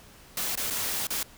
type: noise with dropouts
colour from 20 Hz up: white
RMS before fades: -30 dBFS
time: 0.37-1.23 s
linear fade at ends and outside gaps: 2 ms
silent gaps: 0.554-0.574 / 0.702-0.706 / 1.07-1.104 s
effects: pink hiss -52 dBFS RMS until 1.37 s